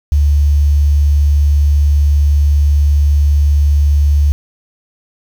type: tone with quantisation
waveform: sine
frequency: 72.6 Hz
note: D2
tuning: 19 cents flat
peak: -7 dBFS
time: 0.12-4.32 s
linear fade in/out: 0 ms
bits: 6
effects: none